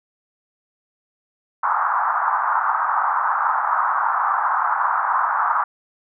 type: band-pass noise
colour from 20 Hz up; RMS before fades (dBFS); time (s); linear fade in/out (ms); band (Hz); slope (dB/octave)
pink; -20; 1.63-5.64; 5; 840 to 1400; 48
effects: none